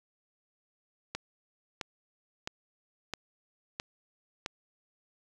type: click train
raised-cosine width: 0.2 ms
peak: -17 dBFS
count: 6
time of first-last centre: 1.15-4.461 s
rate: 1.51 Hz
effects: none